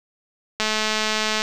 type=click train; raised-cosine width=0.2 ms; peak=-5 dBFS; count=178; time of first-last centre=0.6-1.419 s; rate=216 Hz; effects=none